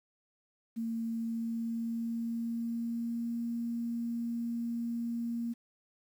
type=tone with pitch glide; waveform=sine; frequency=228 to 234.1 Hz; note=A#3 to A#3; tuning=-38 to +8 cents; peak=-32 dBFS; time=0.76-5.54 s; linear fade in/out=20 ms; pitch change=+46 cents; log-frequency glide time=1.07-3.41 s; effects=10-bit